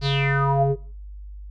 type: tone with low-pass filter sweep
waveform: square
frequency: 138.59 Hz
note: C#3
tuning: in tune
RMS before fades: -20 dBFS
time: 0.01-0.76 s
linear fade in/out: 50 ms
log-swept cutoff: 4700 to 430 Hz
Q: 7.6
effects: noise-tail reverb RT60 0.5 s tail -22 dB re dry + added 50 Hz sine -35 dBFS peak until 1.5 s